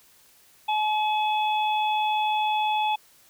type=harmonic tone; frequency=854 Hz; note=G#5; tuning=48 cents sharp; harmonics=1 / 3 / 4; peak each=-22 / -32 / -33 dBFS; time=0.68-2.96 s; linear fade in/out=10 ms; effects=white hiss -57 dBFS RMS until 3.29 s